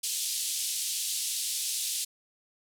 white band-pass noise, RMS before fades -32 dBFS, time 0.03-2.05 s, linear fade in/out 10 ms, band 3200 to 11000 Hz, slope 24 dB/octave, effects none

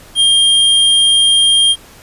square tone, 3209 Hz, G7, 40 cents sharp, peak -8 dBFS, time 0.15-1.76 s, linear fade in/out 50 ms, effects pink hiss -40 dBFS RMS until 2.02 s + resampled to 32000 Hz

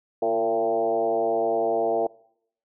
sine tone with frequency modulation, 566 Hz, C#5, 36 cents sharp, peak -20 dBFS, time 0.22-2.07 s, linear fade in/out 5 ms, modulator 110 Hz, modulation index 1.8, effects noise-tail reverb RT60 0.7 s tail -23 dB re dry

